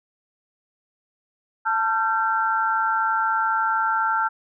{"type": "tone cluster", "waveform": "sine", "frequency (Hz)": [888, 1365, 1559], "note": ["A5", "F6", "G6"], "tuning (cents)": [16, -40, -10], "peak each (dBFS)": [-23, -22, -27], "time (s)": [1.65, 4.29], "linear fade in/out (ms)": 20, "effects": []}